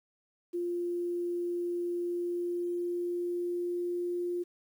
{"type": "tone with pitch glide", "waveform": "sine", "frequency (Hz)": [349.1, 351.9], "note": ["F4", "F4"], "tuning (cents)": [-1, 13], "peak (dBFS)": -30, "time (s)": [0.53, 4.44], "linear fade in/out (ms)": 20, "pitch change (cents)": 14, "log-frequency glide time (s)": [2, 4.19], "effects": ["10-bit"]}